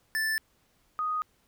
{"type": "tone pair in turn", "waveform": ["square", "sine"], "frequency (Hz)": [1760, 1244.4], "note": ["A6", "D#6"], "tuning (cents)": [0, 0], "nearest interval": "tritone", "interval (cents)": 600, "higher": "first", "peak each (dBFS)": [-27, -27], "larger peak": "neither", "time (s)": [[0.15, 0.38], [0.99, 1.22]], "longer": "neither", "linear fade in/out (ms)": 0, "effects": ["pink hiss -68 dBFS RMS until 1.47 s"]}